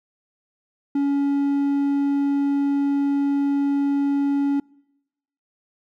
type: tone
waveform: triangle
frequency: 281.3 Hz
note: C#4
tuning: 26 cents sharp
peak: -16 dBFS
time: 0.95-4.6 s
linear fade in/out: 5 ms
effects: noise-tail reverb RT60 0.9 s tail -26 dB re dry